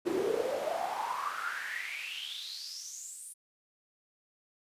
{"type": "noise with high-pass filter sweep", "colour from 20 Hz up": "brown", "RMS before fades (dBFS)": -36, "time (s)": [0.05, 3.34], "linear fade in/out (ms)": 20, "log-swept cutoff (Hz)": [330, 9700], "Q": 8.4, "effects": ["resampled to 32000 Hz"]}